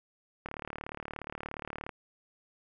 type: click train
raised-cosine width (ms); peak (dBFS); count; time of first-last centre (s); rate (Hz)
0.5; -23; 54; 0.46-1.892; 37
effects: none